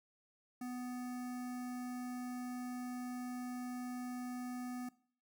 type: tone with notch filter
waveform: square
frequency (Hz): 248.4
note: B3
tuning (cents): +10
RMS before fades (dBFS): -43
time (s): 0.61-4.89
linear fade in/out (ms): 5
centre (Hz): 3400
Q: 1
effects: noise-tail reverb RT60 0.5 s tail -20 dB re dry